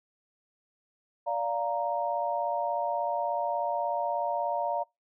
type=chord; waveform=sine; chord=Bb major; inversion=first; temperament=just; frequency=582.7 / 699.2 / 932.3 Hz; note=D5 / F5 / Bb5; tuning=-14 / +2 / 0 cents; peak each=-32 / -31 / -31 dBFS; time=1.26-4.84 s; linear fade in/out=20 ms; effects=noise-tail reverb RT60 0.2 s tail -25 dB re dry